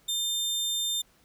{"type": "tone", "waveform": "sawtooth", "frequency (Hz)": 3600, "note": "A7", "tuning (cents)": 39, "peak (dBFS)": -24, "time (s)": [0.08, 1.02], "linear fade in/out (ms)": 10, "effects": ["pink hiss -63 dBFS RMS until 1.24 s"]}